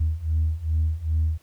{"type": "beating tone pair", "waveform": "sine", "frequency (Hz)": [77.8, 80.3], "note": ["D#2", "E2"], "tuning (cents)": [0, -45], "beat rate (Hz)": 2.5, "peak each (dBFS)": [-24, -22], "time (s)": [0, 1.38], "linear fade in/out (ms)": 10, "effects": ["tanh soft clip ceiling -15 dBFS", "pink hiss -60 dBFS RMS until 1.42 s"]}